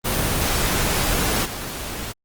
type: noise with level steps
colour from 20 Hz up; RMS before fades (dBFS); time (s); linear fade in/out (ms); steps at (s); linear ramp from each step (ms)
pink; -21 / -30; 0.04-2.13; 20; 1.44; 20
effects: Opus 24 kbps